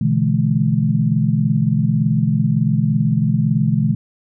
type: chord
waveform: sine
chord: E dominant seventh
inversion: second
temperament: equal with one note detuned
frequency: 123.47 / 146.83 / 164.81 / 212.5 Hz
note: B2 / D3 / E3 / G#3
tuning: 0 / 0 / 0 / +40 cents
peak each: -19 dBFS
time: 0.01-3.95 s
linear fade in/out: 5 ms
effects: none